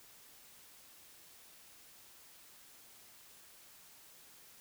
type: silence
effects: white hiss -59 dBFS RMS until 4.6 s